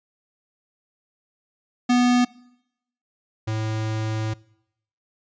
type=tone pair in turn; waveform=square; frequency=245.9 / 109.54 Hz; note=B3 / A2; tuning=-7 / -7 cents; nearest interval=octave + major second; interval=1400 cents; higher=first; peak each=-16 / -24 dBFS; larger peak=first; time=1.89-2.25 / 3.47-4.34 s; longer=second; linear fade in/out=10 ms; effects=noise-tail reverb RT60 0.8 s tail -23 dB re dry + resampled to 16000 Hz